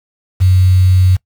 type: tone with quantisation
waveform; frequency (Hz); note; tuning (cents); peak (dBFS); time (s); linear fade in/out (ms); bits
sine; 92.4; F#2; -2; -6; 0.4-1.17; 20; 5
effects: noise-tail reverb RT60 0.1 s tail -22 dB re dry

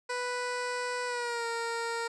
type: tone with pitch glide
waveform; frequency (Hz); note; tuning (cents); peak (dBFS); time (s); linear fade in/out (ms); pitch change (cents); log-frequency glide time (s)
15% pulse; 493.9 to 463.5; B4 to A#4; 0 to -10; -25; 0.09-2.08; 10; -110; 1.06-1.46
effects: resampled to 22050 Hz

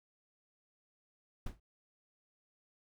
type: noise with exponential decay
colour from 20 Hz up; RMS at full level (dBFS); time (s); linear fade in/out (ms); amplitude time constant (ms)
brown; -34; 1.46-1.6; 5; 29
effects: none

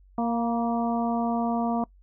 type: harmonic tone with a mistuned harmonic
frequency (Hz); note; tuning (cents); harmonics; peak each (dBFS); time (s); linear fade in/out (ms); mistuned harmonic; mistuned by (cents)
233.1; A#3; 0; 1 / 2 / 3 / 4 / 5; -25 / -35 / -29 / -33 / -37; 0.18-1.84; 2; 4; +28
effects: noise-tail reverb RT60 0.1 s tail -23 dB re dry + added 47 Hz sine -52 dBFS peak until 2.02 s

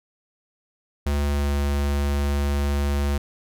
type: tone with pitch glide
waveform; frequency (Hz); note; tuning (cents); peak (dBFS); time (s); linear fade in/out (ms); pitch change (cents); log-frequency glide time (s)
square; 72 to 71.21; D2 to C#2; -34 to +47; -21; 1.06-3.18; 5; -19; 1.25-1.52
effects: none

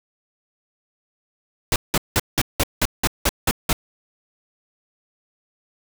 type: noise bursts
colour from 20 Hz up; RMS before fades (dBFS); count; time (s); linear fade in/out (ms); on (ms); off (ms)
pink; -18; 10; 1.72-3.73; 2; 39; 180
effects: none

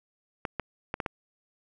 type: clicks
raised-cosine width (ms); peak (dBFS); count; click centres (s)
0.5; -15; 5; 0.452 / 0.597 / 0.941 / 1.002 / 1.062
effects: none

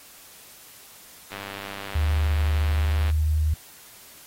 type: click train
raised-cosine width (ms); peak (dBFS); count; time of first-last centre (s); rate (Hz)
0.3; -19; 178; 1.32-3.101; 99.4
type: tone with pitch glide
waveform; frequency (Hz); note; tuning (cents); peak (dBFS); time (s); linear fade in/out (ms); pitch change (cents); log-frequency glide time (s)
sine; 76.7 to 77.19; D#2 to D#2; -24 to -13; -19; 1.95-3.54; 5; +11; 2.61-3.03
effects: white hiss -48 dBFS RMS until 4.26 s + AAC 48 kbps

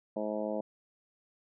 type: harmonic tone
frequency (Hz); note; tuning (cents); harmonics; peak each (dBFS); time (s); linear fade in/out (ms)
106.4; G#2; +42; 2 / 3 / 4 / 5 / 6 / 7 / 8 / 9; -38 / -40 / -42 / -36 / -37 / -49 / -46 / -52; 0.16-0.61; 5
effects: none

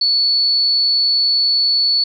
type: tone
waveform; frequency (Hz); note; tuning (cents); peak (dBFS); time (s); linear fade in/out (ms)
sine; 4435; C#8; 0; -12; 0.01-2.04; 5
effects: none

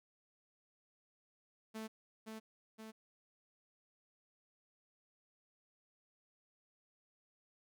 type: tone with echo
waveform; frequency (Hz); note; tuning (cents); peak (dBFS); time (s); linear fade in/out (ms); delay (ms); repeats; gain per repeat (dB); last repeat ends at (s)
sawtooth; 220; A3; 0; -39; 1.74-1.88; 20; 520; 2; -3; 2.92
effects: none

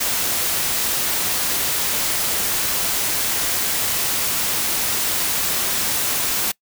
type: noise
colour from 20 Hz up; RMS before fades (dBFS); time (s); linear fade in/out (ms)
white; -21; 0-6.52; 10
effects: noise-tail reverb RT60 0.1 s tail -24 dB re dry

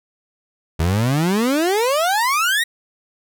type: exponential sweep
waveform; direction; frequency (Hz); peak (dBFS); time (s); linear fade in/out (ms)
30% pulse; up; 77 to 1937; -13; 0.79-2.64; 10
effects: none

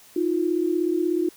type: tone pair together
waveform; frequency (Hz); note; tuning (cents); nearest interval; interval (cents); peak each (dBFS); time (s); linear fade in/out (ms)
sine; 317.1 / 353.6; D#4 / F4; +33 / +22; major second; 189; -24 / -22; 0.16-1.29; 5
effects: white hiss -51 dBFS RMS until 1.36 s

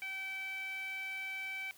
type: tone with low-pass filter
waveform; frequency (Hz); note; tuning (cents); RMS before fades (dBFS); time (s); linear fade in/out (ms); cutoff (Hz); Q
5% pulse; 770; G5; -31; -41; 0.02-1.71; 0; 2300; 6.5
effects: white hiss -60 dBFS RMS until 1.77 s

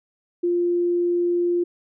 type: tone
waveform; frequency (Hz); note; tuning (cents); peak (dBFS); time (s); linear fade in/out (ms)
sine; 349.2; F4; 0; -18; 0.43-1.64; 10
effects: none

